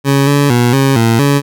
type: tone with pitch steps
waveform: 20% pulse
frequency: 138.6 / 142.8 / 120.9 / 136.2 / 114.6 / 141.6 Hz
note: C#3 / D3 / B2 / C#3 / A#2 / C#3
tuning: 0 / -48 / -36 / -30 / -29 / +37 cents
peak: -3 dBFS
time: 0.04-1.42 s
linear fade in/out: 50 ms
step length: 230 ms
effects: none